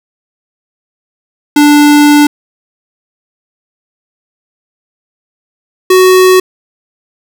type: tone pair in turn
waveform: square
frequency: 293.7 / 371.4 Hz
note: D4 / F#4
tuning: 0 / +7 cents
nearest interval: major third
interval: 407 cents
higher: second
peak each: -3 dBFS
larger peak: neither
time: 1.56-2.27 / 5.9-6.4 s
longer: first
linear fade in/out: 5 ms
effects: none